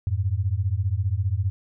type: beating tone pair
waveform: sine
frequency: 89.1 / 104.1 Hz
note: F2 / G#2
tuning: +35 / +5 cents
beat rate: 15 Hz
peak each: -24 dBFS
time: 0.07-1.5 s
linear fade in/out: 0 ms
effects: none